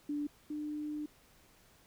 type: tone pair in turn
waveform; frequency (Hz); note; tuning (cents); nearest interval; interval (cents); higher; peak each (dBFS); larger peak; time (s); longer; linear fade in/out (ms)
sine; 292.8 / 299.8; D4 / D4; -5 / +36; unison; 41; second; -33 / -36; first; 0.09-0.27 / 0.5-1.06; second; 5
effects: pink hiss -64 dBFS RMS until 1.86 s